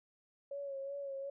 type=tone with vibrato; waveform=sine; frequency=554.4 Hz; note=C#5; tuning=in tune; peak=-39 dBFS; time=0.51-1.3 s; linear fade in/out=5 ms; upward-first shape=sine; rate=2.7 Hz; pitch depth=37 cents each way; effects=none